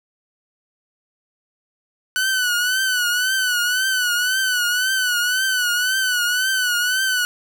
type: tone with vibrato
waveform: sawtooth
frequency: 1491 Hz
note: F#6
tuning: 13 cents sharp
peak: -14 dBFS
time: 2.16-7.25 s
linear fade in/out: 0 ms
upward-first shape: triangle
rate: 1.9 Hz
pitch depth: 82 cents each way
effects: none